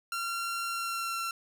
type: tone with pitch glide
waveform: sawtooth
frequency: 1373 to 1356.4 Hz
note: F6 to E6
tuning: -30 to +49 cents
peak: -28 dBFS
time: 0.12-1.31 s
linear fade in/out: 2 ms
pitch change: -21 cents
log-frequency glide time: 0.68-1.2 s
effects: none